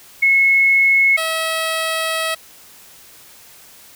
sine / 10% pulse tone pair in turn, 2183 / 645.6 Hz, C#7 / E5, -27 / -36 cents, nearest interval octave + major sixth, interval 2109 cents, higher first, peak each -10 dBFS, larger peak neither, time 0.22-1.17 / 1.17-2.35 s, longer second, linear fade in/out 10 ms, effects white hiss -44 dBFS RMS until 3.95 s

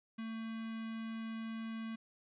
square tone with notch filter, 224.5 Hz, A3, 35 cents sharp, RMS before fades -42 dBFS, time 0.18-1.96 s, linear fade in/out 10 ms, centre 710 Hz, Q 2, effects resampled to 8000 Hz + 13-bit

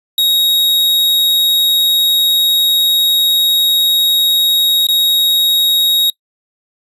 45% pulse tone with dropouts, 3778 Hz, A#7, 22 cents sharp, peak -10 dBFS, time 0.18-6.1 s, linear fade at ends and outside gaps 2 ms, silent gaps 4.869-4.886 s, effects noise-tail reverb RT60 0.1 s tail -23 dB re dry + resampled to 32000 Hz

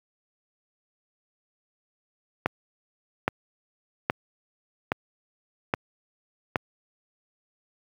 click train, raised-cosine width 0.5 ms, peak -7 dBFS, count 6, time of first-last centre 2.46-6.558 s, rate 1.22 Hz, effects high-pass 80 Hz 12 dB/octave + 8-bit

